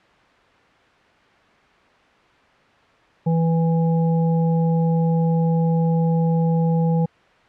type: harmonic tone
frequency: 164.81 Hz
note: E3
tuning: in tune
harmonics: 1 / 3 / 5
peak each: -16 / -26 / -30 dBFS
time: 3.26-7.06 s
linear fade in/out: 10 ms
effects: white hiss -53 dBFS RMS until 7.48 s + low-pass 2000 Hz 12 dB/octave